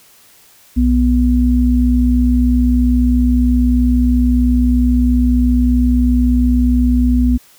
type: tone pair together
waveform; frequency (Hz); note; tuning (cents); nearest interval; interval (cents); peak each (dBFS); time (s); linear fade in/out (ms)
sine; 61.53 / 246.7; B1 / B3; -6 / -2; 2 octaves; 2404; -12; 0.76-7.38; 20
effects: white hiss -47 dBFS RMS until 7.58 s